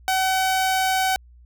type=tone; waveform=sawtooth; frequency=757 Hz; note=F#5; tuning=39 cents sharp; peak=-15 dBFS; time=0.08-1.16 s; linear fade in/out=0 ms; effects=added 60 Hz sine -46 dBFS peak until 1.45 s